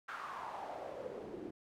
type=noise with band-pass filter sweep; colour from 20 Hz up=pink; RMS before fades=-45 dBFS; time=0.08-1.51 s; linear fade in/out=10 ms; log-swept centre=1400 to 310 Hz; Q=4.1; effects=none